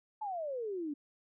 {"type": "exponential sweep", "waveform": "sine", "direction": "down", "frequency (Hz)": [885, 279.8], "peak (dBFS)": -35, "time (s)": [0.21, 0.94], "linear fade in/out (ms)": 10, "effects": []}